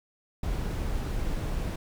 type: noise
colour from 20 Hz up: brown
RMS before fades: -30 dBFS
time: 0.43-1.76 s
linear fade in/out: 5 ms
effects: none